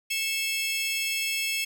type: tone cluster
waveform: sawtooth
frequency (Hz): 2183 / 2639 / 3284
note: C#7 / E7 / G#7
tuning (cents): -27 / +1 / -20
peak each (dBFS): -30 / -25 / -30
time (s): 0.1-1.65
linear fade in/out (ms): 10
effects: none